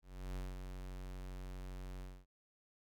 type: tone with ADSR envelope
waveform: square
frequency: 46.25 Hz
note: F#1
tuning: in tune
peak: -40 dBFS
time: 0.02-2.26 s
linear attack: 340 ms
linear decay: 190 ms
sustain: -5 dB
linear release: 250 ms
effects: none